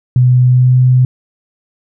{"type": "tone with pitch glide", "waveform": "sine", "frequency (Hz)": [125.5, 127.1], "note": ["B2", "C3"], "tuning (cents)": [28, -50], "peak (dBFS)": -5, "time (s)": [0.16, 1.05], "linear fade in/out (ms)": 2, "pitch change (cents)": 22, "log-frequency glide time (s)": [0.44, 0.77], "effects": []}